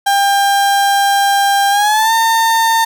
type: tone with pitch glide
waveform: 35% pulse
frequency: 798 to 906.1 Hz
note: G5 to A#5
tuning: +31 to -49 cents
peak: -8 dBFS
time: 0.06-2.85 s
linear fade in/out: 10 ms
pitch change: +220 cents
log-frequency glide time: 1.7-2.13 s
effects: none